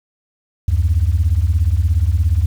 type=beating tone pair; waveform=sine; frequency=73.42 / 90.42 Hz; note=D2 / F#2; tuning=0 / -39 cents; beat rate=17 Hz; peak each=-14 dBFS; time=0.68-2.46 s; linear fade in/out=5 ms; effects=tanh soft clip ceiling -6 dBFS + 7-bit